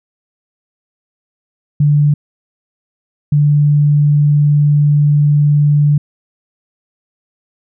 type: tone bursts at uneven times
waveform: sine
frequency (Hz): 146.83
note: D3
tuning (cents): 0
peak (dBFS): -7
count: 2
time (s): 1.8-2.14 / 3.32-5.98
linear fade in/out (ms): 5
effects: none